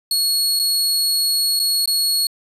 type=tone with dropouts; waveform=sawtooth; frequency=4339 Hz; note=C#8; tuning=38 cents flat; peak=-13 dBFS; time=0.11-2.27 s; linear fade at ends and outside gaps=2 ms; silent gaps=0.592-0.596 / 1.593-1.598 / 1.858-1.875 s; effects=resampled to 32000 Hz